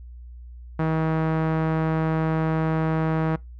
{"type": "tone with low-pass filter", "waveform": "sawtooth", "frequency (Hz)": 159.5, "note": "D#3", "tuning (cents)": 43, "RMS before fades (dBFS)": -23, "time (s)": [0.79, 3.36], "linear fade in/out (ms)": 5, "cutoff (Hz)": 1400, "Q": 1.1, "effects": ["noise-tail reverb RT60 0.2 s tail -23 dB re dry", "added 60 Hz sine -38 dBFS peak until 3.59 s"]}